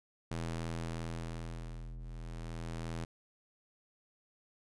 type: ring-modulated tone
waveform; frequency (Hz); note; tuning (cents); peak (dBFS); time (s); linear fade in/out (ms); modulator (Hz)
sawtooth; 82.7; E2; +6; -31; 0.31-3.05; 5; 41.5
effects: resampled to 24000 Hz